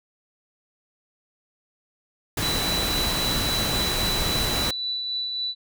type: noise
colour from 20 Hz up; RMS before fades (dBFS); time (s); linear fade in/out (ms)
pink; -26; 2.37-4.71; 5
type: tone with tremolo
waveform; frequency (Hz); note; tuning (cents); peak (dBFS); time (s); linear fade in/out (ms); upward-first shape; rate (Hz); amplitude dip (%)
sine; 3965; B7; +6; -24; 2.4-5.55; 50; triangle; 3.7; 35
effects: none